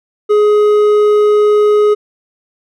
triangle tone with hard clipping, 419 Hz, G#4, 15 cents sharp, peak -8 dBFS, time 0.29-1.95 s, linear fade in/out 20 ms, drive 9 dB, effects none

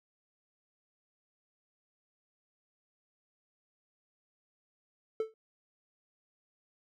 triangle tone with exponential decay, 441 Hz, A4, 4 cents sharp, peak -24 dBFS, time 5.2-5.34 s, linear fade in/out 2 ms, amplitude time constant 29 ms, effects none

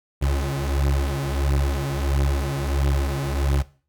30% pulse beating tone pair, 68.7 / 70.2 Hz, C#2 / C#2, -15 / +22 cents, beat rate 1.5 Hz, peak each -21 dBFS, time 0.21-3.63 s, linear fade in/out 20 ms, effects noise-tail reverb RT60 0.4 s tail -18 dB re dry

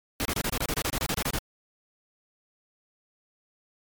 pink noise bursts, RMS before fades -28 dBFS, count 15, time 0.2-1.386 s, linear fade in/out 0 ms, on 52 ms, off 29 ms, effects MP3 96 kbps

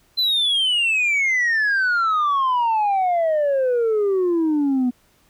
sine exponential sweep, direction down, 4100 to 242.9 Hz, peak -14 dBFS, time 0.17-4.91 s, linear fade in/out 20 ms, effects tanh soft clip ceiling -15 dBFS + pink hiss -59 dBFS RMS until 5.29 s

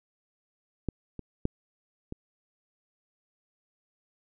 clicks, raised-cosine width 3 ms, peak -16 / -25 / -13 / -23 dBFS, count 4, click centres 0.887 / 1.193 / 1.454 / 2.124 s, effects none

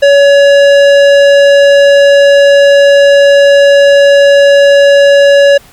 sine tone with tanh clipping, 564 Hz, C#5, 30 cents sharp, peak -3 dBFS, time 0.02-5.58 s, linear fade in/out 10 ms, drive 16 dB, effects pink hiss -39 dBFS RMS until 5.72 s + MP3 96 kbps

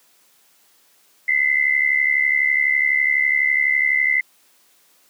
sine tone pair together, 2011 / 2083 Hz, B6 / C7, +31 / -8 cents, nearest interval minor second, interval 61 cents, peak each -18 dBFS, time 1.28-4.21 s, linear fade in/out 5 ms, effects white hiss -57 dBFS RMS until 5.09 s + high-pass 200 Hz 12 dB/octave

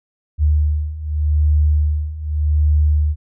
sine beating tone pair, 74.8 / 75.64 Hz, D2 / D#2, +32 / -48 cents, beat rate 0.84 Hz, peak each -18 / -15 dBFS, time 0.38-3.16 s, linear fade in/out 50 ms, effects none

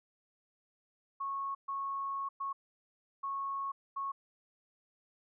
sine tone bursts at uneven times, 1100 Hz, C#6, 14 cents flat, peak -34 dBFS, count 5, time 1.2-1.55 / 1.68-2.29 / 2.4-2.53 / 3.23-3.72 / 3.96-4.12 s, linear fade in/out 10 ms, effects none

